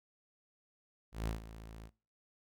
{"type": "tone with ADSR envelope", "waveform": "sawtooth", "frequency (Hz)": 55.1, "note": "A1", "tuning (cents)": 3, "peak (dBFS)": -29, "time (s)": [1.12, 1.91], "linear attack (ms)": 150, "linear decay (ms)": 130, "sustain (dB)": -15, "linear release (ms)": 60, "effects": ["noise-tail reverb RT60 0.4 s tail -23 dB re dry"]}